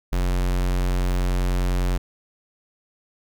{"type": "tone", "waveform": "square", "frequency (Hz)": 45.05, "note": "F#1", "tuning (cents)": -45, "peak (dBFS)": -20, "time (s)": [0.12, 1.98], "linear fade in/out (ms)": 10, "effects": []}